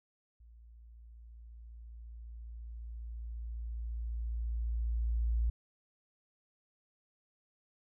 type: tone with level ramp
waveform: sine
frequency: 57.3 Hz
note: A#1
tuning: 29 cents flat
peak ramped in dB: -54 to -27 dBFS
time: 0.4-5.5 s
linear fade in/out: 5 ms
effects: none